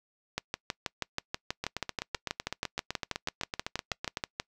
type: two click trains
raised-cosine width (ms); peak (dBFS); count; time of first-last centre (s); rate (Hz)
0.2; -15 / -13; 21 / 26; 1.64-4.172 / 0.38-4.399; 7.9 / 6.22
effects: noise-tail reverb RT60 0.1 s tail -25 dB re dry